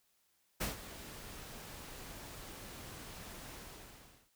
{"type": "noise with ADSR envelope", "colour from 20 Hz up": "pink", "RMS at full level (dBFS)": -35, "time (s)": [0.6, 4.3], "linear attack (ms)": 15, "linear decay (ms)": 140, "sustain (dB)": -14, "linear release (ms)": 770, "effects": ["white hiss -75 dBFS RMS until 4.35 s"]}